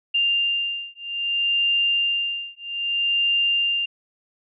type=beating tone pair; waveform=sine; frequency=2794 / 2794.62 Hz; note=F7 / F7; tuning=0 / 0 cents; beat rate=0.62 Hz; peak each=-23 dBFS; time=0.14-3.86 s; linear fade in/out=10 ms; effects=none